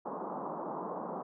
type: band-pass noise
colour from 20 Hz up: white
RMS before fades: -39 dBFS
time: 0.05-1.23 s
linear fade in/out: 10 ms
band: 170 to 1100 Hz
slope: 48 dB/octave
effects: none